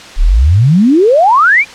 sine exponential sweep, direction up, 30.49 to 2485 Hz, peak -4 dBFS, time 0.16-1.65 s, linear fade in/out 50 ms, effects white hiss -31 dBFS RMS until 1.74 s + low-pass 5000 Hz 12 dB/octave

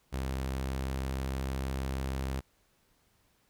sawtooth tone with pitch glide, 66 to 66.42 Hz, C2 to C2, +16 to +27 cents, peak -28 dBFS, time 0.12-2.41 s, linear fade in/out 20 ms, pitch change +11 cents, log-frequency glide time 0.29-1.32 s, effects pink hiss -70 dBFS RMS until 3.49 s

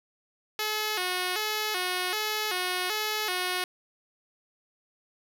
5% pulse tone with vibrato, 394.7 Hz, G4, 12 cents sharp, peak -16 dBFS, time 0.59-3.64 s, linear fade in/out 2 ms, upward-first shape square, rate 1.3 Hz, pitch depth 140 cents each way, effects none

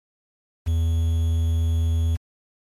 triangle tone with quantisation, 82.2 Hz, E2, 4 cents flat, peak -16 dBFS, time 0.66-2.17 s, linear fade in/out 20 ms, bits 7, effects MP3 64 kbps

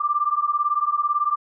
sine beating tone pair, 1174.7 / 1192.7 Hz, D6 / D6, 0 / +26 cents, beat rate 18 Hz, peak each -22 / -22 dBFS, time 0-1.36 s, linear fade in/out 10 ms, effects none

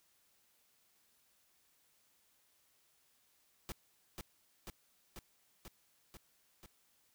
pink noise with echo, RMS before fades -43 dBFS, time 3.69-3.72 s, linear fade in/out 0 ms, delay 490 ms, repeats 6, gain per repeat -2 dB, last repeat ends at 6.66 s, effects white hiss -73 dBFS RMS until 7.14 s

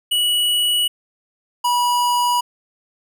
square tone pair in turn, 2934 / 972.3 Hz, F#7 / B5, -15 / -27 cents, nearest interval octave + perfect fifth, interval 1912 cents, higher first, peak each -16 dBFS, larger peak neither, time 0.11-0.88 / 1.64-2.41 s, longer neither, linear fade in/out 10 ms, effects none

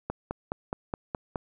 click train, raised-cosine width 1 ms, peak -16 dBFS, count 7, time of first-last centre 0.1-1.358 s, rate 4.77 Hz, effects none

